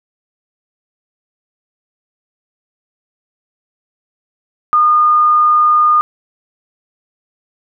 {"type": "tone", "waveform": "sine", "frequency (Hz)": 1220, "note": "D#6", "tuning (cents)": -34, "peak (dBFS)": -7, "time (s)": [4.73, 6.01], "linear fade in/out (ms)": 0, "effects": []}